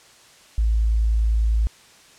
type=tone; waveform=sine; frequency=55 Hz; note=A1; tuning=in tune; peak=-16 dBFS; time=0.58-1.67 s; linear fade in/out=0 ms; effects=white hiss -50 dBFS RMS until 2.18 s + low-pass 8000 Hz 12 dB/octave